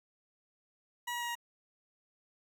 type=tone with pitch steps; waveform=20% pulse; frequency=964 / 958.4 / 952.9 / 947.4 Hz; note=B5 / A#5 / A#5 / A#5; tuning=-42 / +48 / +38 / +28 cents; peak=-30 dBFS; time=1.07-1.354 s; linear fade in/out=10 ms; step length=71 ms; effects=11-bit